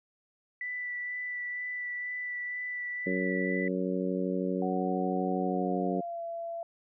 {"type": "tone with vibrato", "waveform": "sine", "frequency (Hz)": 1975.5, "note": "B6", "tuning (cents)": 0, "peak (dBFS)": -33, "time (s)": [0.61, 3.68], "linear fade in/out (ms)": 2, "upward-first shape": "sine", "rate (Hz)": 2.1, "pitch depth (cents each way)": 11}
{"type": "harmonic tone", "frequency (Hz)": 92.7, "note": "F#2", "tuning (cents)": 4, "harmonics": [2, 3, 4, 5, 6], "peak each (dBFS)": [-32, -34, -35, -36, -37], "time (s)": [3.06, 6.01], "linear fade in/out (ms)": 10}
{"type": "tone with pitch glide", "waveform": "sine", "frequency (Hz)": [740, 674.7], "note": ["F#5", "E5"], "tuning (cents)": [0, 40], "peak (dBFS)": -34, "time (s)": [4.62, 6.63], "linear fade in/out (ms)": 2, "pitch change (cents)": -160, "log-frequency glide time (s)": [5.4, 6.23]}
{"effects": []}